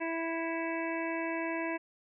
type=harmonic tone with a mistuned harmonic; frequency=329.6 Hz; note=E4; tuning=in tune; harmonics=1 / 2 / 3 / 5 / 6 / 7 / 8; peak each=-35 / -38 / -40 / -42 / -43 / -43 / -44 dBFS; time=0-1.78 s; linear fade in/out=20 ms; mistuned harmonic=7; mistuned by=-35 cents; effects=none